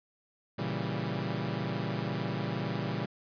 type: chord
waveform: sawtooth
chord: A# diminished seventh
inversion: none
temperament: equal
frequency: 116.54 / 138.59 / 164.81 / 196 Hz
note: A#2 / C#3 / E3 / G3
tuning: 0 / 0 / 0 / 0 cents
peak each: -33 dBFS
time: 0.58-3.06 s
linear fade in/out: 10 ms
effects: resampled to 11025 Hz